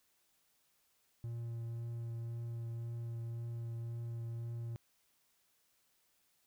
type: tone with vibrato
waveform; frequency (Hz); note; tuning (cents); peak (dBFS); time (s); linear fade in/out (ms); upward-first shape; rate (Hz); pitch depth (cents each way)
triangle; 116.54; A#2; 0; -37; 1.24-4.76; 0; triangle; 1.9; 14
effects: white hiss -75 dBFS RMS until 6.46 s